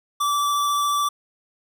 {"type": "tone with vibrato", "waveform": "square", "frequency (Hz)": 1161, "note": "D6", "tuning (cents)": -20, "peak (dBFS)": -20, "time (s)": [0.2, 1.09], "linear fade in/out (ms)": 10, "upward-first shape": "triangle", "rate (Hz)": 14, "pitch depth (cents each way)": 10, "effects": []}